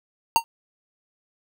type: tone with exponential decay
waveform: square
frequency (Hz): 920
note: A#5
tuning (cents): -23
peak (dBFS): -10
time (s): 0.36-0.44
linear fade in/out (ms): 0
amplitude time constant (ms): 16
effects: none